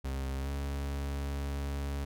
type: tone with pitch glide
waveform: 40% pulse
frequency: 67 to 70.05 Hz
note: C2 to C#2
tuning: +42 to +19 cents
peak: -32 dBFS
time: 0.04-2.05 s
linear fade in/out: 10 ms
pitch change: +77 cents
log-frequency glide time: 0.38-0.49 s
effects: none

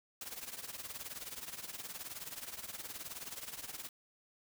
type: noise with tremolo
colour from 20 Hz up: white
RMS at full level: -42 dBFS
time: 0.21-3.89 s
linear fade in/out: 2 ms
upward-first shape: triangle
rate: 19 Hz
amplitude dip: 85%
effects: none

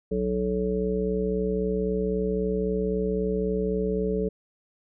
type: harmonic tone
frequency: 61.9 Hz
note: B1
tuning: 5 cents sharp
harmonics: 1 / 3 / 5 / 7 / 9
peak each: -33 / -28 / -36 / -26 / -35 dBFS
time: 0.11-4.29 s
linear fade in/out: 10 ms
effects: none

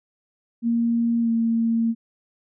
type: tone with pitch glide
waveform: sine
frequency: 233.1 to 228.8 Hz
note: A#3 to A#3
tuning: 0 to -32 cents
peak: -18 dBFS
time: 0.62-1.95 s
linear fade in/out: 50 ms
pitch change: -32 cents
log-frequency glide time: 1.21-1.3 s
effects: none

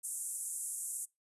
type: band-pass noise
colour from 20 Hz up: pink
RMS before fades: -40 dBFS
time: 0.03-1.06 s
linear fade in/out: 20 ms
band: 7700 to 11000 Hz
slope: 48 dB/octave
effects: noise-tail reverb RT60 0.2 s tail -24 dB re dry + resampled to 32000 Hz

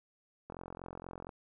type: click train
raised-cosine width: 1 ms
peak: -30 dBFS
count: 36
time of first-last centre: 0.5-1.292 s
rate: 44.2 Hz
effects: none

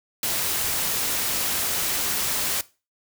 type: noise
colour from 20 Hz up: white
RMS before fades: -25 dBFS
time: 0.23-2.61 s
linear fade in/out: 2 ms
effects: noise-tail reverb RT60 0.3 s tail -19 dB re dry

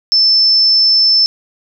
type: tone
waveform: sine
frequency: 5290 Hz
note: E8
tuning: 5 cents sharp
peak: -7 dBFS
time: 0.12-1.26 s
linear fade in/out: 0 ms
effects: none

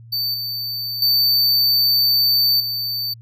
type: tone with level steps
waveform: square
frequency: 4566 Hz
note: D8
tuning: 50 cents flat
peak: -20 / -24 / -14 / -22 dBFS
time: 0.12-3.14 s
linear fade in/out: 10 ms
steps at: 0.34 / 1.02 / 2.6 s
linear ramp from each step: 2 ms
effects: added 115 Hz sine -39 dBFS peak until 3.21 s

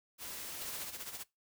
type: noise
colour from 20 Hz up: white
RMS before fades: -44 dBFS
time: 0.18-0.89 s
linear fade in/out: 50 ms
type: noise with tremolo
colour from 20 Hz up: white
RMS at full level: -42 dBFS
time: 0.6-1.24 s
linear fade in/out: 20 ms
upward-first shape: sine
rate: 15 Hz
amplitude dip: 65%
effects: noise-tail reverb RT60 0.2 s tail -22 dB re dry

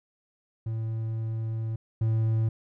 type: tone pair in turn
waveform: triangle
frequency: 111.9 / 111.47 Hz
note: A2 / A2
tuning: +30 / +23 cents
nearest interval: unison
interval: 7 cents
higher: first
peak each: -26 / -20 dBFS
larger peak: second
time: 0.66-1.76 / 2.01-2.49 s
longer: first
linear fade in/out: 5 ms
effects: none

